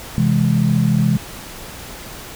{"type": "chord", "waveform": "sine", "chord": "C augmented", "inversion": "none", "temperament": "equal", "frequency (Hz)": [130.81, 164.81, 207.7], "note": ["C3", "E3", "G#3"], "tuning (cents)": [0, 0, 0], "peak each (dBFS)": -17, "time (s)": [0.18, 1.17], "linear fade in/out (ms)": 0, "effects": ["pink hiss -34 dBFS RMS until 2.35 s"]}